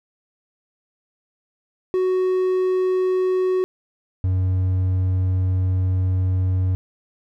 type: tone pair in turn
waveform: triangle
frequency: 370.8 / 92.87 Hz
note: F#4 / F#2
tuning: +4 / +7 cents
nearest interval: 2 octaves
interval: 2397 cents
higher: first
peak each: -15 dBFS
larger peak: neither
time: 1.94-3.64 / 4.24-6.75 s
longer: second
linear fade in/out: 0 ms
effects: none